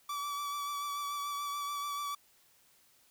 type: tone with vibrato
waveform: 45% pulse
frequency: 1152 Hz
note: D6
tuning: 34 cents flat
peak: -35 dBFS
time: 0.09-2.15 s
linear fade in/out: 5 ms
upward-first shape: triangle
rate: 6.9 Hz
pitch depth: 27 cents each way
effects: white hiss -66 dBFS RMS until 3.1 s